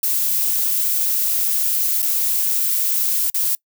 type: noise with dropouts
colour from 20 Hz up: violet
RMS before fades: -19 dBFS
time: 0.03-3.55 s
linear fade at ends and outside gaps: 2 ms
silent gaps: 2.02-2.026 / 3.3-3.344 s
effects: noise-tail reverb RT60 0.1 s tail -25 dB re dry